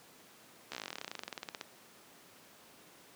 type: slowing click train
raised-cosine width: 0.2 ms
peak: -22 dBFS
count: 28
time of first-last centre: 0.72-1.612 s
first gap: 14 ms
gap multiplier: 1.06
effects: pink hiss -58 dBFS RMS until 3.15 s + high-pass 200 Hz 12 dB/octave